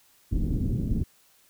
pink low-pass noise, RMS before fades -26 dBFS, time 0.31-1.04 s, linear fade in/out 20 ms, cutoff 290 Hz, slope 24 dB/octave, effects white hiss -61 dBFS RMS until 1.49 s

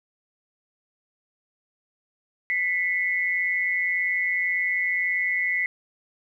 sine tone pair together, 1993.2 / 2175 Hz, B6 / C#7, +15 / -33 cents, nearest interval major second, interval 152 cents, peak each -23 / -27 dBFS, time 2.5-5.66 s, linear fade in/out 0 ms, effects 10-bit

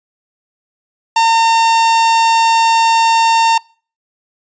45% pulse tone, 910 Hz, A#5, 42 cents flat, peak -8 dBFS, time 1.16-3.58 s, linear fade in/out 5 ms, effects noise-tail reverb RT60 0.4 s tail -25 dB re dry + resampled to 16000 Hz

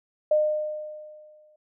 sine tone with exponential decay, 609 Hz, D#5, 37 cents flat, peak -16 dBFS, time 0.31-1.56 s, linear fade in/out 5 ms, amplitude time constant 270 ms, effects none

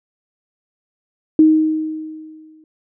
sine tone with exponential decay, 313.1 Hz, D#4, 11 cents sharp, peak -5 dBFS, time 1.39-2.64 s, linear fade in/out 2 ms, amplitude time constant 270 ms, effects none

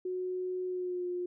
sine tone with pitch glide, 366.8 to 356.6 Hz, F#4 to F4, -15 to +36 cents, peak -32 dBFS, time 0.05-1.26 s, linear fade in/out 5 ms, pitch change -49 cents, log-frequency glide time 0.66-1.07 s, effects none

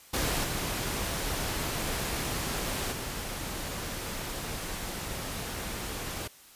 pink noise with level steps, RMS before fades -29 / -32 / -36 dBFS, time 0.13-6.28 s, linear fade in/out 10 ms, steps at 0.43 / 2.91 s, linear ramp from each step 20 ms, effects white hiss -54 dBFS RMS until 6.55 s + resampled to 32000 Hz

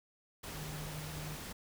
sine tone in noise, 152.5 Hz, D#3, 34 cents flat, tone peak -43 dBFS, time 0.54-1.36 s, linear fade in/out 10 ms, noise pink, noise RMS -45 dBFS, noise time 0.43-1.53 s, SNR -1 dB, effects none

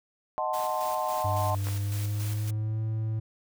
sine chord, D# diminished seventh, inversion none, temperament equal, 622.3 / 740 / 880 / 1046.5 Hz, D#5 / F#5 / A5 / C6, 0 / 0 / 0 / 0 cents, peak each -32 dBFS, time 0.38-1.55 s, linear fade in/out 0 ms
white noise with tremolo, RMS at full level -41 dBFS, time 0.53-2.51 s, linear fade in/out 10 ms, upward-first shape square, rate 3.6 Hz, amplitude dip 45%
triangle tone with pitch glide, 98 to 110 Hz, G2 to A2, 0 to 0 cents, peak -25 dBFS, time 1.24-3.2 s, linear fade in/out 10 ms, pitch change +200 cents, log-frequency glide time 1.5-2.81 s
clicks, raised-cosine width 0.5 ms, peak -24 dBFS, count 2, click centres 1.67 / 1.686 s
effects none

